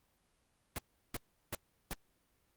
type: noise bursts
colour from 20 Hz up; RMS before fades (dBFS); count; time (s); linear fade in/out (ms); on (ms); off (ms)
pink; -38; 4; 0.76-1.932; 0; 23; 360
effects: pink hiss -75 dBFS RMS until 2.56 s + Opus 32 kbps